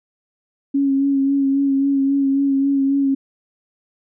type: tone with vibrato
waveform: sine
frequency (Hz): 275.3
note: C#4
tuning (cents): -12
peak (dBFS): -14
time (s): 0.74-3.15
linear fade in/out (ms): 10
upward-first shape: sine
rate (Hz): 3.7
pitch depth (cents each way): 25
effects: none